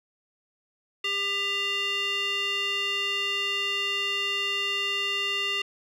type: tone with band-pass filter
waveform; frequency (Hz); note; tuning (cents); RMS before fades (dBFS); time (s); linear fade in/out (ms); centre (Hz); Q
square; 398.9; G4; +30; -28; 1.04-5.62; 5; 2800; 3.6
effects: none